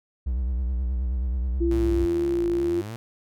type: tone with vibrato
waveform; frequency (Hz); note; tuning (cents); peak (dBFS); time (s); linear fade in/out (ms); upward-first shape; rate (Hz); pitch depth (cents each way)
triangle; 62.6; B1; +24; -21; 0.26-2.06; 10; sine; 9.4; 110
type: tone with pitch glide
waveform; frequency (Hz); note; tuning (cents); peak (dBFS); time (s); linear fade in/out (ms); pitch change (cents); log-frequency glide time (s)
sine; 338.5 to 344.2; E4 to F4; +46 to -25; -21; 1.6-2.82; 20; +29; 1.8-2.29
type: linear two-way sweep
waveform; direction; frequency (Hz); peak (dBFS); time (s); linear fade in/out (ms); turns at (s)
sawtooth; down then up; 119.5 to 49.89 to 119.5; -29; 1.71-2.96; 0; 2.49
effects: none